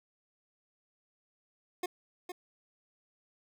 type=tone with echo; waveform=25% pulse; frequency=359.9 Hz; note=F#4; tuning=48 cents flat; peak=-28 dBFS; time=1.83-1.86 s; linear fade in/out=5 ms; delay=460 ms; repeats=1; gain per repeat=-7 dB; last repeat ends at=2.32 s; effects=none